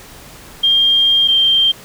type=tone pair in turn; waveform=sine; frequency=3204 / 3165 Hz; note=G7 / G7; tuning=+37 / +16 cents; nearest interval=unison; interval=21 cents; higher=first; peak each=-9 dBFS; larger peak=neither; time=0.63-1.28 / 1.28-1.72 s; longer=first; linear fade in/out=10 ms; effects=pink hiss -38 dBFS RMS until 1.84 s